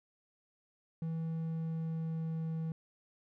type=tone with pitch glide; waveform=triangle; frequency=162.8 to 161.4 Hz; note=E3 to E3; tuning=-21 to -36 cents; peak=-32 dBFS; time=1.02-2.72 s; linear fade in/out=2 ms; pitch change=-15 cents; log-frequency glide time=1.14-2.59 s; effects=none